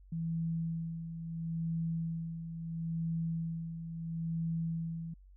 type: tone with tremolo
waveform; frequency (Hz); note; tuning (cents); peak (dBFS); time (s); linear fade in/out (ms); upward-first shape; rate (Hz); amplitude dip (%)
sine; 164.81; E3; 0; -31; 0.12-5.14; 5; sine; 0.74; 60
effects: added 47 Hz sine -54 dBFS peak until 5.36 s